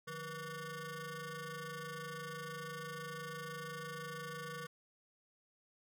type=ring-modulated tone; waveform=20% pulse; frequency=329.6 Hz; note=E4; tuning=in tune; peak=-35 dBFS; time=0.07-4.67 s; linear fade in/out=10 ms; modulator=811 Hz; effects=none